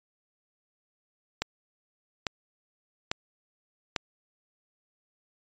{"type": "click train", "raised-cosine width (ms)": 0.2, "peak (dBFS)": -10, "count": 4, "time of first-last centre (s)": [1.42, 3.962], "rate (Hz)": 1.18, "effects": ["resampled to 16000 Hz"]}